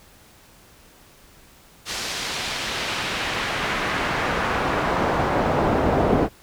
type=noise with band-pass filter sweep; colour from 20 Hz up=brown; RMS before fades=-23 dBFS; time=1.85-6.29 s; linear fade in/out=50 ms; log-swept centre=5600 to 530 Hz; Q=0.91; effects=pink hiss -51 dBFS RMS until 6.42 s